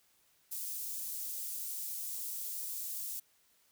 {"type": "high-pass noise", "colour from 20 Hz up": "white", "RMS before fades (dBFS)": -40, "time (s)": [0.51, 3.2], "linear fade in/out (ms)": 10, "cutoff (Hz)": 7800, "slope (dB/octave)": 12, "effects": ["white hiss -70 dBFS RMS until 3.71 s"]}